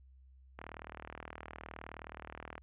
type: click train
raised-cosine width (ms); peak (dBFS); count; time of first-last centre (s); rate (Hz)
0.5; -29; 79; 0.59-2.58; 39.2
effects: added 65 Hz sine -57 dBFS peak until 2.62 s + resampled to 8000 Hz